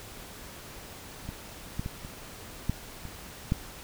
clicks, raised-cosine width 5 ms, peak -30 / -24 / -18 / -21 / -28 / -14 / -27 / -12 dBFS, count 8, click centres 1.253 / 1.29 / 1.795 / 1.861 / 2.049 / 2.696 / 3.053 / 3.521 s, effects pink hiss -45 dBFS RMS until 3.83 s

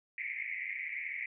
pink band-pass noise, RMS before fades -39 dBFS, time 0.18-1.26 s, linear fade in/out 2 ms, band 2000 to 2300 Hz, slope 96 dB/octave, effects none

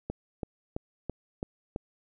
click train, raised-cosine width 2 ms, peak -19 dBFS, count 6, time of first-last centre 0.1-1.761 s, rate 3.01 Hz, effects none

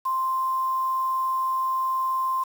sine tone with quantisation, 1046.5 Hz, C6, in tune, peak -22 dBFS, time 0.05-2.44 s, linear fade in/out 10 ms, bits 7, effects none

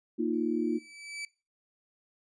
sine chord, Bb suspended fourth, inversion none, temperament equal, 233.1 / 311.1 / 349.2 Hz, Bb3 / Eb4 / F4, 0 / 0 / 0 cents, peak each -31 dBFS, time 0.18-0.79 s, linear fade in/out 20 ms
sawtooth tone with exponential growth, 2307 Hz, D7, 31 cents flat, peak -31 dBFS, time 0.33-1.25 s, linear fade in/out 2 ms, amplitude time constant 200 ms
effects noise-tail reverb RT60 0.3 s tail -20 dB re dry + resampled to 22050 Hz

